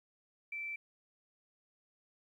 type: tone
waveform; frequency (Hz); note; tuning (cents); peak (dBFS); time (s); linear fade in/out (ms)
sine; 2331; D7; -14; -38; 0.52-0.76; 5
effects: 12-bit